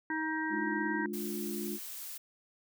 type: harmonic tone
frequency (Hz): 315.3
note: D#4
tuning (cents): +23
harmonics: 1 / 3 / 5 / 6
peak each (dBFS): -35 / -38 / -37 / -39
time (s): 0.1-1.06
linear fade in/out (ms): 2
type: chord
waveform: sine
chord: D diminished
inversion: second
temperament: just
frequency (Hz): 211.4 / 293.7 / 352.4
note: Ab3 / D4 / F4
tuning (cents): +31 / 0 / +16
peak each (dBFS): -38 / -42 / -39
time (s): 0.49-1.79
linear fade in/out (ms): 50
type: noise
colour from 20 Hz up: blue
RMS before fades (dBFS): -43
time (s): 1.13-2.18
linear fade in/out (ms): 10
effects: none